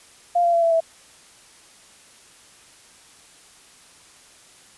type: tone with pitch steps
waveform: sine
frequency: 698.5 / 687.7 / 677 / 666.6 / 656.3 Hz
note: F5 / F5 / E5 / E5 / E5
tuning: 0 / -27 / +46 / +19 / -8 cents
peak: -15 dBFS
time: 0.35-0.805 s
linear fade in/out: 10 ms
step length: 91 ms
effects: white hiss -50 dBFS RMS until 4.77 s + resampled to 24000 Hz